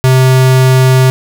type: tone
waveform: square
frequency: 130 Hz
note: C3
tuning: 11 cents flat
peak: -5 dBFS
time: 0.04-1.1 s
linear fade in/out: 0 ms
effects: none